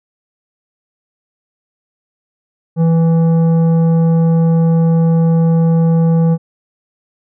triangle tone with tanh clipping, 164.81 Hz, E3, in tune, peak -10 dBFS, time 2.76-6.38 s, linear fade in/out 50 ms, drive 14 dB, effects none

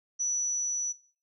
sine tone with level ramp, 5920 Hz, F#8, in tune, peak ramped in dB -26 to -29 dBFS, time 0.19-0.93 s, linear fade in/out 20 ms, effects noise-tail reverb RT60 0.4 s tail -18 dB re dry

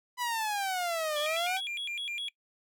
sawtooth exponential two-way sweep, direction down then up, 1000 to 587.3 to 785 Hz, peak -26 dBFS, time 0.17-1.61 s, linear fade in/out 50 ms, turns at 1.19 s
triangle tone with vibrato, 2826 Hz, F7, 20 cents sharp, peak -32 dBFS, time 1.16-2.29 s, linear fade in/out 5 ms, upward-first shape square, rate 4.9 Hz, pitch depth 290 cents each way
effects noise-tail reverb RT60 0.1 s tail -22 dB re dry

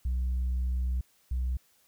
sine tone pair in turn, 62.8 / 62.8 Hz, B1 / B1, +30 / +30 cents, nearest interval unison, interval 0 cents, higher neither, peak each -24 / -25 dBFS, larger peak first, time 0.05-1.01 / 1.31-1.57 s, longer first, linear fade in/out 5 ms, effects tanh soft clip ceiling -25 dBFS + white hiss -66 dBFS RMS until 1.87 s

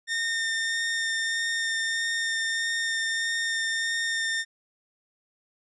sawtooth tone with vibrato, 1821 Hz, A#6, 41 cents flat, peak -22 dBFS, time 0.07-4.45 s, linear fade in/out 50 ms, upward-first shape sine, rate 1.6 Hz, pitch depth 10 cents each way, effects resampled to 22050 Hz

